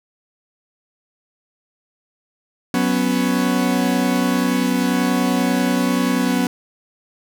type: chord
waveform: 40% pulse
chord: F# suspended fourth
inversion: none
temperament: equal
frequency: 185 / 246.9 / 277.2 Hz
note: F#3 / B3 / C#4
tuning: 0 / 0 / 0 cents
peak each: -21 / -18 / -21 dBFS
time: 2.74-6.47 s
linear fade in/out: 2 ms
effects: none